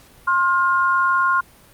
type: tone pair together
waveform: sine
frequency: 1063.6 / 1417 Hz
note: C6 / F6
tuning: +28 / +25 cents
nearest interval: perfect fourth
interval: 497 cents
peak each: -17 / -18 dBFS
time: 0.27-1.41 s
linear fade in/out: 10 ms
effects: pink hiss -49 dBFS RMS until 1.73 s + Opus 48 kbps